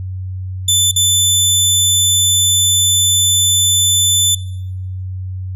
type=tone with dropouts; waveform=20% pulse; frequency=3520 Hz; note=A7; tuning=in tune; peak=-4 dBFS; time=0.68-4.35 s; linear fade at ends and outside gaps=5 ms; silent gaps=0.914-0.96 s; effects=noise-tail reverb RT60 0.9 s tail -23 dB re dry + added 93 Hz sine -21 dBFS peak until 5.55 s